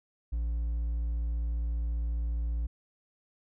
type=tone with hard clipping; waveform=triangle; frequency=57.4 Hz; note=A#1; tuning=26 cents flat; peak=-29 dBFS; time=0.32-2.67 s; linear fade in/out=10 ms; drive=5 dB; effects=none